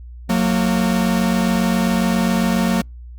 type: tone pair together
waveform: 45% pulse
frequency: 182.2 / 229.6 Hz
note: F#3 / A#3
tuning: -26 / -26 cents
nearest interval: major third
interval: 400 cents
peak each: -18 dBFS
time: 0.29-2.82 s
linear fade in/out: 10 ms
effects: added 60 Hz sine -33 dBFS peak until 3.18 s + Opus 48 kbps